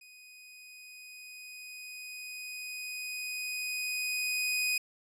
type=tone with level ramp; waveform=sawtooth; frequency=2493 Hz; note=D#7; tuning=3 cents sharp; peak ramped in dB=-49 to -24 dBFS; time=0.01-4.78 s; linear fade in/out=5 ms; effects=resampled to 32000 Hz